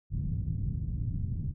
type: low-pass noise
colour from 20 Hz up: white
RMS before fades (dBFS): -32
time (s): 0.1-1.54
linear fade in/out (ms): 50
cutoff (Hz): 150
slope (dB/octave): 24
effects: none